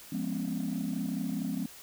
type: chord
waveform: sine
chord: C# dominant seventh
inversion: first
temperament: equal with one note detuned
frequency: 174.61 / 207.7 / 246.9 / 271.6 Hz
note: E#3 / G#3 / B3 / C#4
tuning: 0 / 0 / 0 / -35 cents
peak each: -35 / -34 / -35 / -35 dBFS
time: 0.12-1.66 s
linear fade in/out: 5 ms
effects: tanh soft clip ceiling -25 dBFS + white hiss -50 dBFS RMS until 1.82 s